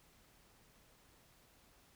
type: silence
effects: pink hiss -67 dBFS RMS until 1.95 s